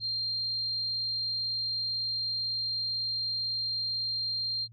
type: tone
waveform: sine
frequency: 4186 Hz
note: C8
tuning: in tune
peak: -29 dBFS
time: 0-4.68 s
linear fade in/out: 50 ms
effects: added 114 Hz sine -50 dBFS peak until 4.72 s + AAC 48 kbps